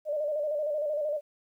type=tone with vibrato; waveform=sine; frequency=598 Hz; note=D5; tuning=31 cents sharp; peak=-27 dBFS; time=0.05-1.21 s; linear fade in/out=50 ms; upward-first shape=square; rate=13 Hz; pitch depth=51 cents each way; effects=11-bit